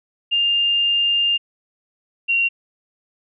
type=tone pair in turn; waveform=sine; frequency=2805 / 2755 Hz; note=F7 / F7; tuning=+7 / -24 cents; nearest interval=unison; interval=31 cents; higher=first; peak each=-15 dBFS; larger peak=neither; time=0.31-1.38 / 2.28-2.49 s; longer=first; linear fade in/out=20 ms; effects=none